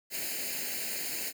white noise with comb filter, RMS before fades -35 dBFS, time 0.1-1.33 s, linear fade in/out 50 ms, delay 0.43 ms, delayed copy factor +0.8, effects high-pass 200 Hz 12 dB/octave

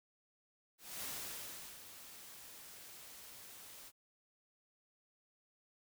white noise with ADSR envelope, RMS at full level -43 dBFS, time 0.78-3.92 s, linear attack 250 ms, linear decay 750 ms, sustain -11 dB, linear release 44 ms, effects none

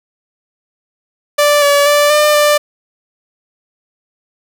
sawtooth tone with pitch steps, 586 / 572 / 585 / 599 / 592 Hz, D5 / D5 / D5 / D5 / D5, -4 / -46 / -7 / +34 / +14 cents, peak -4 dBFS, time 1.38-2.58 s, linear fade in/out 10 ms, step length 240 ms, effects none

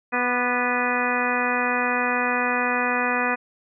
harmonic tone with a mistuned harmonic, 246.9 Hz, B3, in tune, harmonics 1 / 2 / 3 / 4 / 5 / 6 / 7 / 8 / 10, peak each -29 / -29 / -29 / -29 / -29 / -29 / -29 / -29 / -29 dBFS, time 0.12-3.36 s, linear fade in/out 20 ms, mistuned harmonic 5, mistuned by -29 cents, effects none

